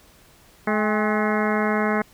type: harmonic tone with a mistuned harmonic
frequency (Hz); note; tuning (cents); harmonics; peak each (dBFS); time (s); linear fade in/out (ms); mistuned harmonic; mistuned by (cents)
213.5; G#3; +48; 1 / 2 / 3 / 4 / 5 / 6 / 7 / 8 / 9 / 10; -23 / -26 / -28 / -29 / -30 / -31 / -31 / -32 / -33 / -33; 0.67-2.02; 5; 4; -72
effects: pink hiss -53 dBFS RMS until 2.13 s